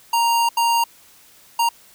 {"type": "tone bursts at uneven times", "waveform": "square", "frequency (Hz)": 932.3, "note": "A#5", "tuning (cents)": 0, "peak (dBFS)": -16, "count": 3, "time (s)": [[0.13, 0.49], [0.57, 0.84], [1.59, 1.69]], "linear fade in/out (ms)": 5, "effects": ["white hiss -50 dBFS RMS until 1.94 s"]}